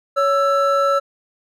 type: tone pair together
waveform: triangle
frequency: 558.4 / 1329 Hz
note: C#5 / E6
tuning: +13 / +14 cents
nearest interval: octave + minor third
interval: 1501 cents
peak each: -15 dBFS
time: 0.16-1 s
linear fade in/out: 20 ms
effects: none